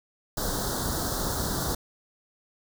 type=band-stop noise; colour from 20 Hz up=pink; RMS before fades=-29 dBFS; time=0.37-1.75 s; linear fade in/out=5 ms; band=1600 to 3700 Hz; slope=48 dB/octave; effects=none